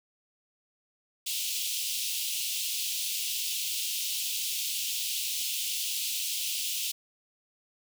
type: high-pass noise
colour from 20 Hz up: pink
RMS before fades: -32 dBFS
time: 1.26-6.92 s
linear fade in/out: 10 ms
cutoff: 2700 Hz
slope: 48 dB/octave
effects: none